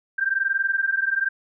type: tone pair together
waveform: sine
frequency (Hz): 1569 / 1590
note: G6 / G6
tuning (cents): +1 / +24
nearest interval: unison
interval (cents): 23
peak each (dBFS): -23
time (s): 0.18-1.29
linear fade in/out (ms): 10
effects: none